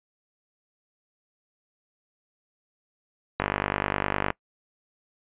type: click train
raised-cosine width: 0.5 ms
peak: -8 dBFS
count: 46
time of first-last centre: 3.4-4.304 s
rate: 49.8 Hz
effects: noise-tail reverb RT60 0.1 s tail -23 dB re dry + resampled to 8000 Hz